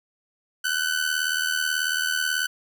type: tone with amplitude modulation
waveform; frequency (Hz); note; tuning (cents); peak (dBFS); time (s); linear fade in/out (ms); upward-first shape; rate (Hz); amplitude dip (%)
sawtooth; 1505; F#6; +29; -16; 0.64-2.47; 10; sine; 78.3; 70
effects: none